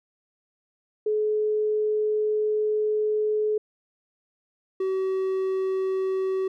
sine / triangle tone pair in turn, 426.5 / 380 Hz, G#4 / F#4, +46 / +46 cents, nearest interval major second, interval 200 cents, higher first, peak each -21 / -21 dBFS, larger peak neither, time 1.06-3.58 / 4.8-6.48 s, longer first, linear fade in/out 5 ms, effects none

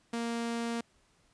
sawtooth tone, 233.1 Hz, A#3, in tune, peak -28 dBFS, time 0.13-0.81 s, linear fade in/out 5 ms, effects pink hiss -68 dBFS RMS until 1.33 s + resampled to 22050 Hz

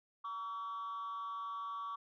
sine tone with frequency modulation, 1137 Hz, C#6, 44 cents sharp, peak -37 dBFS, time 0.24-1.96 s, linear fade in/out 10 ms, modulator 201 Hz, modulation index 0.44, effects tanh soft clip ceiling -38 dBFS

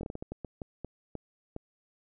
slowing click train, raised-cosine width 2 ms, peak -24 dBFS, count 12, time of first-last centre 0.01-1.564 s, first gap 22 ms, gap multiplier 1.34, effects none

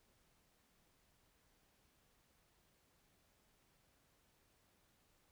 silence, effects pink hiss -75 dBFS RMS until 5.31 s

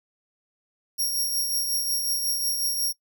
10% pulse tone with tremolo, 5588 Hz, F8, in tune, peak -16 dBFS, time 0.98-2.93 s, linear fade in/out 20 ms, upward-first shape triangle, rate 5.5 Hz, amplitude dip 45%, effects noise-tail reverb RT60 0.1 s tail -21 dB re dry

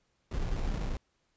brown noise with sample-and-hold, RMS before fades -32 dBFS, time 0.31-0.97 s, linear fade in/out 5 ms, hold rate 1575 Hz, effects pink hiss -75 dBFS RMS until 1.36 s + resampled to 16000 Hz

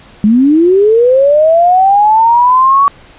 sine linear sweep, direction up, 202.1 to 1135 Hz, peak -4 dBFS, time 0.24-2.88 s, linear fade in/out 0 ms, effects pink hiss -39 dBFS RMS until 3.18 s + resampled to 8000 Hz

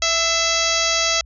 harmonic tone with a mistuned harmonic, 659.3 Hz, E5, in tune, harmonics 1 / 2 / 3 / 4 / 5 / 6 / 7 / 8 / 9 / 10, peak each -26 / -26 / -26 / -26 / -26 / -26 / -26 / -26 / -26 / -26 dBFS, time 0.02-1.21 s, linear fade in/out 2 ms, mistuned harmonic 3, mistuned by +43 cents, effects added 60 Hz sine -41 dBFS peak until 1.25 s

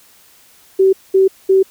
sine tone bursts, 383.1 Hz, G4, 40 cents flat, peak -7 dBFS, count 3, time 0.79-1.63 s, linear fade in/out 10 ms, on 140 ms, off 210 ms, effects white hiss -48 dBFS RMS until 1.7 s

